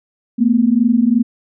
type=tone pair together; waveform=sine; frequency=224.1 / 246.9 Hz; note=A3 / B3; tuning=+32 / 0 cents; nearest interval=major second; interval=168 cents; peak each=-13 dBFS; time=0.38-1.23 s; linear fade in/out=20 ms; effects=none